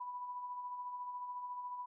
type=tone with tremolo; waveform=sine; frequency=987.8 Hz; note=B5; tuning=in tune; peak=-39 dBFS; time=0-1.86 s; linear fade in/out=10 ms; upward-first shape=sine; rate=14 Hz; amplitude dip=40%; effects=none